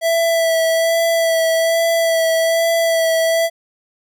square tone with vibrato, 659.3 Hz, E5, in tune, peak -14 dBFS, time 0.01-3.5 s, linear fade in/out 50 ms, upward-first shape sine, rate 1.2 Hz, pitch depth 18 cents each way, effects none

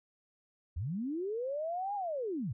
sine linear two-way sweep, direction up then down, 68.3 to 833 to 94.6 Hz, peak -33 dBFS, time 0.76-2.53 s, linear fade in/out 10 ms, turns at 1.95 s, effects none

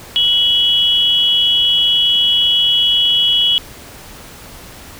sine tone pair together, 2953 / 3325 Hz, F#7 / G#7, -4 / +1 cents, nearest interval major second, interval 205 cents, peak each -13 dBFS, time 0.16-3.58 s, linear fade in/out 0 ms, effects pink hiss -36 dBFS RMS until 4.99 s

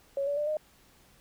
sine tone with pitch steps, 554.4 / 573.3 / 592.8 / 613 Hz, C#5 / D5 / D5 / D#5, 0 / -42 / +16 / -26 cents, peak -27 dBFS, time 0.17-0.57 s, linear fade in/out 2 ms, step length 100 ms, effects pink hiss -61 dBFS RMS until 1.2 s

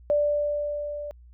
sine tone with level ramp, 587.3 Hz, D5, in tune, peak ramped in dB -18 to -32 dBFS, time 0.1-1.11 s, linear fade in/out 0 ms, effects added 60 Hz sine -47 dBFS peak until 1.33 s

